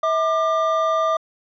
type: tone pair together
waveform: triangle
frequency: 645 / 1196.7 Hz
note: E5 / D6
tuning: -38 / +32 cents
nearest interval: major seventh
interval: 1070 cents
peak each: -18 dBFS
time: 0.03-1.17 s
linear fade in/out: 5 ms
effects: resampled to 16000 Hz